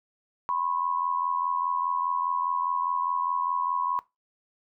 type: tone pair together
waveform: sine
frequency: 994.1 / 1079 Hz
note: B5 / C#6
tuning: +11 / -47 cents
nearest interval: minor second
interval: 142 cents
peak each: -28 dBFS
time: 0.49-3.99 s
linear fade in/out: 0 ms
effects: noise-tail reverb RT60 0.2 s tail -19 dB re dry